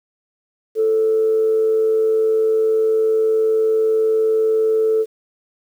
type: tone with amplitude modulation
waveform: sine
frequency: 440 Hz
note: A4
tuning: in tune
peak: -11 dBFS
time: 0.75-5.06 s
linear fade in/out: 50 ms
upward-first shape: sine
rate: 99.9 Hz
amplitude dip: 35%
effects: tanh soft clip ceiling -8 dBFS + 8-bit